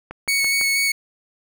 click train, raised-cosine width 0.5 ms, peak -17 dBFS, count 4, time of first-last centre 0.11-0.613 s, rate 5.97 Hz
sawtooth tone with vibrato, 2217 Hz, C#7, in tune, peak -14 dBFS, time 0.28-0.92 s, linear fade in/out 5 ms, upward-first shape square, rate 4.2 Hz, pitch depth 9 cents each way
effects none

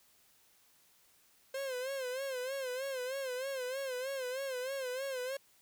45% pulse tone with vibrato, 523.3 Hz, C5, in tune, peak -36 dBFS, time 1.54-5.37 s, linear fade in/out 5 ms, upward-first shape sine, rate 3.2 Hz, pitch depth 92 cents each way, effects white hiss -67 dBFS RMS until 5.61 s

